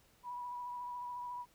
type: tone with vibrato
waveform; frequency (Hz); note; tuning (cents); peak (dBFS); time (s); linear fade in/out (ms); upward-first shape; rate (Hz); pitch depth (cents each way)
sine; 978; B5; -17; -40; 0.23-1.46; 50; sine; 14; 22
effects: pink hiss -68 dBFS RMS until 1.54 s